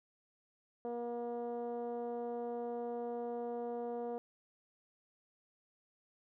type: tone with low-pass filter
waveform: 10% pulse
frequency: 238.3 Hz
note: A#3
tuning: 38 cents sharp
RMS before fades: -40 dBFS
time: 0.85-4.18 s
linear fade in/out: 0 ms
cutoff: 570 Hz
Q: 3.2
effects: none